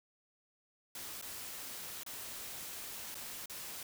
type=noise with dropouts; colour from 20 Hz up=white; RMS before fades=-45 dBFS; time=0.95-3.83 s; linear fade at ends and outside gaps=2 ms; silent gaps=1.214-1.224 / 2.034-2.063 / 3.145-3.152 / 3.458-3.497 s; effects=none